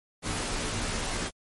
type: noise with comb filter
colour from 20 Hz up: pink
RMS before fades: -31 dBFS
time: 0.22-1.31 s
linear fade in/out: 50 ms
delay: 15 ms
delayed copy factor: -0.75
effects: MP3 48 kbps